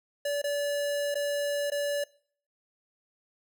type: tone with dropouts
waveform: square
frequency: 576 Hz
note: D5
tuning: 34 cents flat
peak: -28 dBFS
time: 0.25-2.04 s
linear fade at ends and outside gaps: 5 ms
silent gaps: 0.418-0.44 / 1.144-1.153 / 1.702-1.718 s
effects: noise-tail reverb RT60 0.5 s tail -22 dB re dry